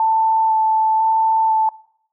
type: tone with vibrato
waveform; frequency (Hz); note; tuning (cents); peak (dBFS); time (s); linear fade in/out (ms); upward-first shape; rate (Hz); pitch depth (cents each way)
sine; 883; A5; +6; -13; 0-1.69; 2; square; 1; 9
effects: noise-tail reverb RT60 0.7 s tail -22 dB re dry